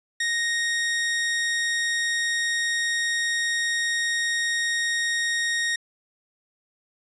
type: tone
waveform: sawtooth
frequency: 1865 Hz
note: A#6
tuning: in tune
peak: -19 dBFS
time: 0.2-5.76 s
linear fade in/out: 5 ms
effects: resampled to 22050 Hz